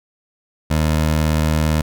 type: tone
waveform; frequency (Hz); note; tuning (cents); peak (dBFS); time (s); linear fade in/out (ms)
20% pulse; 77.78; D#2; 0; -10; 0.7-1.82; 10
effects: none